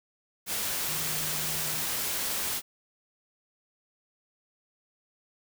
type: tone in noise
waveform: sine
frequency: 155.56 Hz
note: D#3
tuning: in tune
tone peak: -42 dBFS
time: 0.86-1.85 s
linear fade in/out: 50 ms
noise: white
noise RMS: -31 dBFS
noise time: 0.46-2.62 s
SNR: -14 dB
effects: none